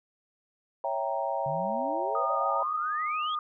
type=chord; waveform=sine; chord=C# diminished seventh; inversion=none; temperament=equal; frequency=554.4 / 659.3 / 784 / 932.3 Hz; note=C#5 / E5 / G5 / Bb5; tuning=0 / 0 / 0 / 0 cents; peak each=-33 dBFS; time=0.84-2.63 s; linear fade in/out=2 ms
type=exponential sweep; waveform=sine; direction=up; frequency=138.59 to 3429 Hz; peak=-35 dBFS; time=1.46-3.35 s; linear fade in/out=2 ms
type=tone with vibrato; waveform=sine; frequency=1232 Hz; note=D#6; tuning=17 cents flat; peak=-28 dBFS; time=2.15-3.39 s; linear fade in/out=2 ms; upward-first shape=sine; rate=7.2 Hz; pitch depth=20 cents each way
effects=none